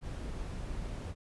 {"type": "noise", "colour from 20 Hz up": "brown", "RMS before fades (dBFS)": -39, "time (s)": [0.01, 1.15], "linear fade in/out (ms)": 50, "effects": ["resampled to 24000 Hz"]}